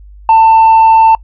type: tone with tanh clipping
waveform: sine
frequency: 893 Hz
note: A5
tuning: 25 cents sharp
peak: -3 dBFS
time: 0.29-1.15 s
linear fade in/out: 2 ms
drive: 1 dB
effects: noise-tail reverb RT60 0.1 s tail -25 dB re dry + added 50 Hz sine -32 dBFS peak until 1.23 s